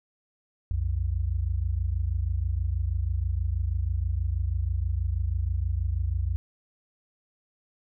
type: tone pair together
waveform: sine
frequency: 61.74 / 87.97 Hz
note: B1 / F2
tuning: 0 / +13 cents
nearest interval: tritone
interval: 613 cents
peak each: -27 dBFS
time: 0.71-6.36 s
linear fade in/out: 0 ms
effects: none